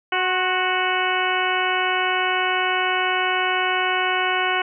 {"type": "harmonic tone with a mistuned harmonic", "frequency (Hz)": 370, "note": "F#4", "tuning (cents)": 0, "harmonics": [1, 2, 3, 4, 5, 6, 7, 8], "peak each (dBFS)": [-28, -25, -26, -25, -30, -27, -30, -28], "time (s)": [0.12, 4.62], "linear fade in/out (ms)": 5, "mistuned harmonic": 3, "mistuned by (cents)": -38, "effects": []}